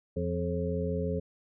harmonic tone with a mistuned harmonic, 86 Hz, F2, 26 cents flat, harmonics 1 / 2 / 3 / 5 / 6, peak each -34 / -33 / -39 / -34 / -36 dBFS, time 0.16-1.2 s, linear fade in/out 10 ms, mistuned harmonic 6, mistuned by +67 cents, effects none

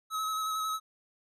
square tone with vibrato, 1284 Hz, E6, 46 cents flat, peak -31 dBFS, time 0.1-0.8 s, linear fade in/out 50 ms, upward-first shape square, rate 11 Hz, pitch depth 15 cents each way, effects resampled to 32000 Hz

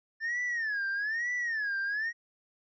triangle tone with vibrato, 1765 Hz, A6, 5 cents sharp, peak -27 dBFS, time 0.2-2.13 s, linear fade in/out 50 ms, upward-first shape sine, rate 1.1 Hz, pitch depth 190 cents each way, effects tanh soft clip ceiling -23 dBFS + resampled to 16000 Hz

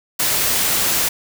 white noise, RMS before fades -18 dBFS, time 0.19-1.09 s, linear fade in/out 10 ms, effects none

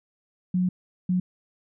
sine tone bursts at uneven times, 181.9 Hz, F#3, 29 cents flat, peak -20 dBFS, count 2, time 0.54-0.69 / 1.09-1.2 s, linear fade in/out 5 ms, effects none

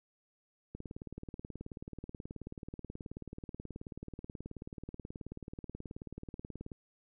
click train, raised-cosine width 3 ms, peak -30 dBFS, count 112, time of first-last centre 0.75-6.718 s, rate 18.6 Hz, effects none

